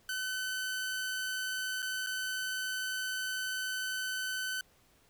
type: tone with dropouts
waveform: sawtooth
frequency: 1517 Hz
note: F#6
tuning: 43 cents sharp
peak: -30 dBFS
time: 0.09-4.61 s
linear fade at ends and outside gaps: 2 ms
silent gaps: 1.821-1.826 / 2.064-2.069 s
effects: pink hiss -66 dBFS RMS until 5.09 s